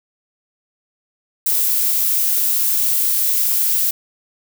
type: noise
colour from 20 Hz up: violet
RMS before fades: -17 dBFS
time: 1.46-3.91 s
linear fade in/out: 5 ms
effects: none